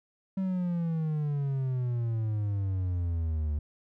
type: exponential sweep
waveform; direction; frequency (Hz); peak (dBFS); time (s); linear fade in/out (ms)
triangle; down; 193.1 to 73.42; -25; 0.37-3.59; 5
effects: none